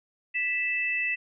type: tone pair together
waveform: sine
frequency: 1975.5 / 2637 Hz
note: B6 / E7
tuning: 0 / 0 cents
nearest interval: perfect fourth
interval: 500 cents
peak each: -29 / -27 dBFS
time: 0.34-1.16 s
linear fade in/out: 20 ms
effects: none